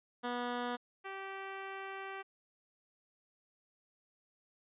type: tone pair in turn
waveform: 10% pulse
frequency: 243.7 / 388.1 Hz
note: B3 / G4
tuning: -23 / -17 cents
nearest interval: minor sixth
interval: 806 cents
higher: second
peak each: -27 / -33 dBFS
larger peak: first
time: 0.23-0.77 / 1.04-2.23 s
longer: second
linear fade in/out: 20 ms
effects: resampled to 8000 Hz